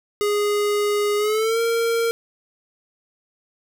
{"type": "tone with pitch glide", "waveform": "square", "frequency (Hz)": [413.4, 461.4], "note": ["G#4", "A#4"], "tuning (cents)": [-8, -18], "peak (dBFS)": -19, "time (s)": [0.21, 2.11], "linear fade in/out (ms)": 0, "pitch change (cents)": 190, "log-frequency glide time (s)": [1.17, 1.6], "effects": []}